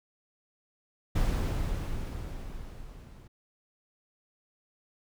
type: noise with level ramp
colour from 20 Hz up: brown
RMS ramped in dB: -25 to -49 dBFS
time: 1.15-3.28 s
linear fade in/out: 10 ms
effects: none